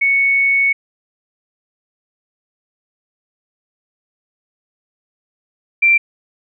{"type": "tone pair in turn", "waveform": "sine", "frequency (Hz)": [2217, 2356], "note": ["C#7", "D7"], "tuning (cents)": [0, 5], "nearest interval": "minor second", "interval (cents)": 105, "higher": "second", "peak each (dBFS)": [-11, -8], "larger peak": "second", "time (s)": [[0.01, 0.73], [5.82, 5.98]], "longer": "first", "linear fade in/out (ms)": 10, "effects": []}